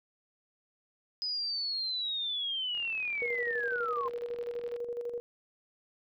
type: linear sweep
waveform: sine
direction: down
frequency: 5030 to 1028 Hz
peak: -31 dBFS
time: 1.22-4.08 s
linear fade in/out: 0 ms
type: click train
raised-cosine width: 0.3 ms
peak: -35 dBFS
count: 81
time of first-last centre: 2.75-4.765 s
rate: 39.7 Hz
type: tone with tremolo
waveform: sine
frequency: 478.2 Hz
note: A#4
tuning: 44 cents sharp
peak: -32 dBFS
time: 3.22-5.2 s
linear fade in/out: 0 ms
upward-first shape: square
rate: 12 Hz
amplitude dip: 50%
effects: none